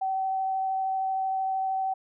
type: tone with vibrato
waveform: sine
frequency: 765 Hz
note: G5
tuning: 42 cents flat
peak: -25 dBFS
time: 0.01-1.94 s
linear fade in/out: 10 ms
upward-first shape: triangle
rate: 13 Hz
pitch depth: 10 cents each way
effects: none